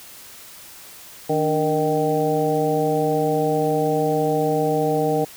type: harmonic tone with a mistuned harmonic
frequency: 155.3 Hz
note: D#3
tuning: 3 cents flat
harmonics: 1 / 2 / 3 / 4 / 5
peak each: -26 / -25 / -21 / -26 / -24 dBFS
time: 1.29-5.25 s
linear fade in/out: 10 ms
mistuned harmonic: 2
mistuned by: -86 cents
effects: white hiss -42 dBFS RMS until 5.36 s